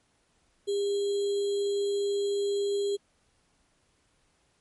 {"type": "tone with sample-and-hold", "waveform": "sine", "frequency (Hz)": 402.5, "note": "G4", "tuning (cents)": 46, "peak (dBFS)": -25, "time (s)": [0.67, 2.97], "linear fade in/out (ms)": 20, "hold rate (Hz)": 3675, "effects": ["pink hiss -69 dBFS RMS until 4.6 s", "MP3 48 kbps"]}